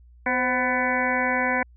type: harmonic tone with a mistuned harmonic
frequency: 250 Hz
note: B3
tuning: 21 cents sharp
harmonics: 1 / 2 / 3 / 4 / 6 / 7 / 8 / 9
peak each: -29 / -29 / -29 / -29 / -29 / -29 / -29 / -29 dBFS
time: 0.26-1.63 s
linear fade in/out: 5 ms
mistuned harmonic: 2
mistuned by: +65 cents
effects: added 60 Hz sine -48 dBFS peak until 1.76 s